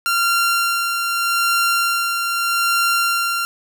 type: tone with tremolo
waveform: sawtooth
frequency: 1381 Hz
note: F6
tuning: 20 cents flat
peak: -11 dBFS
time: 0.06-3.45 s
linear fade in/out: 0 ms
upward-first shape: sine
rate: 0.81 Hz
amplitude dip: 40%
effects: none